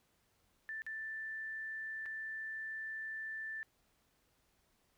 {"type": "tone with dropouts", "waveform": "sine", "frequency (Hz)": 1767, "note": "A6", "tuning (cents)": 7, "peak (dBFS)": -40, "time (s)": [0.69, 3.63], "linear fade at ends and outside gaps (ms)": 0, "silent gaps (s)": [[0.82, 0.865], [2.057, 2.061]], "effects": ["pink hiss -75 dBFS RMS until 4.97 s"]}